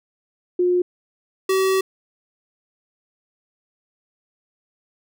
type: tone pair in turn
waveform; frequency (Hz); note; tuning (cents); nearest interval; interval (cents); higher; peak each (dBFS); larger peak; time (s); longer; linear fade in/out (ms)
sine / square; 357.8 / 381.4; F4 / G4; +42 / -47; minor second; 111; second; -15 / -17; first; 0.59-0.82 / 1.49-1.81; second; 5
effects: none